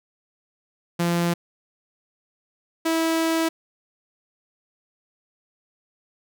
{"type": "tone pair in turn", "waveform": "sawtooth", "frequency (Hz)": [171.9, 326], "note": ["F3", "E4"], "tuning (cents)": [-27, -19], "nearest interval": "major seventh", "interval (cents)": 1108, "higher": "second", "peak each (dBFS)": -16, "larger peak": "neither", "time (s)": [[0.99, 1.34], [2.85, 3.49]], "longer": "second", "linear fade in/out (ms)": 10, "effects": []}